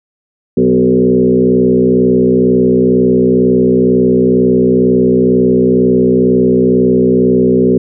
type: tone with frequency modulation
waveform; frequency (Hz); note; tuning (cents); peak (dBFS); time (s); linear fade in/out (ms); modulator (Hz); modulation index
sine; 314.9; D#4; +21; -6; 0.57-7.78; 5; 62.1; 2.3
effects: none